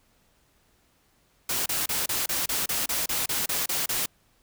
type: noise bursts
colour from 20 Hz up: white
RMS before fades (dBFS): -27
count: 13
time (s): 1.49-4.06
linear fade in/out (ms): 5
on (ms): 170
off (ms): 30
effects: pink hiss -65 dBFS RMS until 4.42 s